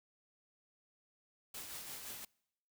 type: noise with tremolo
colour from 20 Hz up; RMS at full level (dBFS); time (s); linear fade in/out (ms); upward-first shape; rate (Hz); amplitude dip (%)
white; -45; 1.54-2.25; 5; triangle; 5.8; 45
effects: noise-tail reverb RT60 0.8 s tail -26 dB re dry